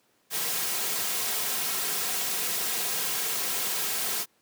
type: noise with comb filter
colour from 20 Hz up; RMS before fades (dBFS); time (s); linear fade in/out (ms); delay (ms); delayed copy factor
white; -29; 0.3-4.26; 50; 3.4; -0.5
effects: pink hiss -67 dBFS RMS until 4.41 s + high-pass 200 Hz 12 dB/octave